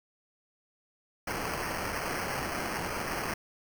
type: noise with sample-and-hold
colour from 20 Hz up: violet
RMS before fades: -34 dBFS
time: 1.27-3.34 s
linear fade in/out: 5 ms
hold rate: 3675 Hz
effects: none